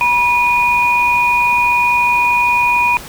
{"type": "tone pair together", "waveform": "sine", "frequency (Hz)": [968, 2458], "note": ["B5", "D#7"], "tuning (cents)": [-35, -22], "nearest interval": "octave + major third", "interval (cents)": 1613, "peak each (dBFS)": -13, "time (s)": [0.01, 2.97], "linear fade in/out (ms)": 0, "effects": ["pink hiss -32 dBFS RMS until 3.08 s"]}